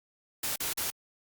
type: noise bursts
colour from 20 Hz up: white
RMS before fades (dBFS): -32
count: 3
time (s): 0.43-0.904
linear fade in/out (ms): 5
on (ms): 130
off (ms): 42
effects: Opus 48 kbps